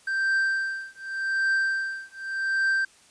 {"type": "tone with tremolo", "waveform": "triangle", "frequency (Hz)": 1568, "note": "G6", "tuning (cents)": 0, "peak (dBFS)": -18, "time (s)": [0.07, 2.85], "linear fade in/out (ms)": 5, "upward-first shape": "triangle", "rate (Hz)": 0.86, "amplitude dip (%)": 100, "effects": ["white hiss -56 dBFS RMS until 3.1 s", "resampled to 22050 Hz"]}